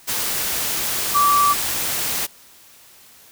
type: tone in noise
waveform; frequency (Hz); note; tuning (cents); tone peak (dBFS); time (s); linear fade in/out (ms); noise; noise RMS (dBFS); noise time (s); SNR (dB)
sine; 1159; D6; -23; -13; 1.14-1.54; 20; white; -23; 0.07-2.27; +7
effects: white hiss -48 dBFS RMS until 3.31 s